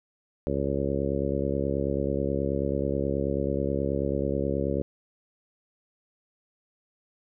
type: harmonic tone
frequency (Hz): 69.3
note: C#2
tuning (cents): 0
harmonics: 1 / 2 / 3 / 4 / 5 / 6 / 7 / 8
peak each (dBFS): -33 / -33 / -33 / -33 / -33 / -33 / -33 / -33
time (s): 0.47-4.82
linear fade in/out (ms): 0
effects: none